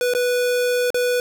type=tone with dropouts; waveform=square; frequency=492.3 Hz; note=B4; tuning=6 cents flat; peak=-18 dBFS; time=0.01-1.2 s; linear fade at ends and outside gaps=1 ms; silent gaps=0.137-0.149 / 0.904-0.944 s; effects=none